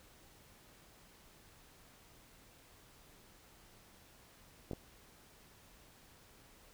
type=clicks; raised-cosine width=2 ms; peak=-27 dBFS; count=2; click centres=4.712 / 4.733 s; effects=pink hiss -62 dBFS RMS until 6.73 s